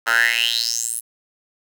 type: tone with high-pass filter sweep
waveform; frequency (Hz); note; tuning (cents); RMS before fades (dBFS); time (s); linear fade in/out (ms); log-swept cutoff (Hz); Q
10% pulse; 116.3; A#2; -4; -20; 0.06-1.01; 20; 1200 to 11000; 7
effects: none